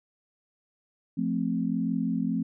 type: chord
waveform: sine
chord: F major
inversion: none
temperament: equal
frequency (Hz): 174.61 / 220 / 261.6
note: F3 / A3 / C4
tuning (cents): 0 / 0 / 0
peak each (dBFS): -30 / -29 / -29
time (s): 1.17-2.43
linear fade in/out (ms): 10
effects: none